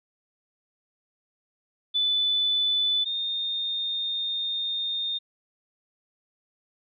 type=tone pair in turn; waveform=sine; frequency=3494 / 3654 Hz; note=A7 / A#7; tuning=-13 / -35 cents; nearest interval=minor second; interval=78 cents; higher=second; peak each=-21 / -26 dBFS; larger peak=first; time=1.94-3.05 / 3.05-5.19 s; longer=second; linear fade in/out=20 ms; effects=none